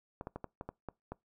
clicks, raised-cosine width 1 ms, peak -26 dBFS, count 8, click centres 0.211 / 0.271 / 0.36 / 0.443 / 0.611 / 0.69 / 0.887 / 1.12 s, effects noise-tail reverb RT60 0.2 s tail -24 dB re dry

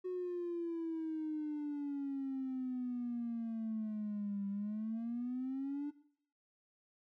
triangle exponential two-way sweep, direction down then up, 368.4 to 198 to 294.6 Hz, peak -33 dBFS, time 0.04-5.91 s, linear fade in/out 20 ms, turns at 4.48 s, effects noise-tail reverb RT60 0.6 s tail -19 dB re dry + tanh soft clip ceiling -34 dBFS

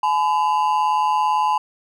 triangle ring-modulated tone, 930 Hz, A#5, 4 cents flat, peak -11 dBFS, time 0.03-1.58 s, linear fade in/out 5 ms, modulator 78.9 Hz, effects none

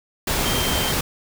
sine tone in noise, 3149 Hz, G7, 7 cents sharp, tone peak -27 dBFS, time 0.45-0.92 s, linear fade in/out 5 ms, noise pink, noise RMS -22 dBFS, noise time 0.27-1.01 s, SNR -8 dB, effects none

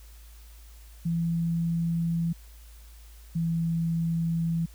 sine tone pair in turn, 167.5 / 165.96 Hz, E3 / E3, +28 / +12 cents, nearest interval unison, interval 16 cents, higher first, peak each -24 dBFS, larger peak neither, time 1.05-2.33 / 3.35-4.66 s, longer second, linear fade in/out 10 ms, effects added 55 Hz sine -46 dBFS peak until 4.74 s + white hiss -57 dBFS RMS until 4.74 s

